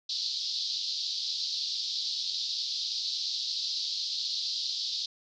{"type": "band-pass noise", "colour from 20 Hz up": "pink", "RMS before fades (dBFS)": -33, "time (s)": [0.09, 5.06], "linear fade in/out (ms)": 5, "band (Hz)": [3800, 5000], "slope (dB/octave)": 48, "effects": []}